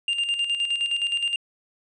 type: tone with tremolo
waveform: triangle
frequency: 2799 Hz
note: F7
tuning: 3 cents sharp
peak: -19 dBFS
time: 0.08-1.36 s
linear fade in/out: 2 ms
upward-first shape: square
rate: 9.6 Hz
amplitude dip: 55%
effects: resampled to 24000 Hz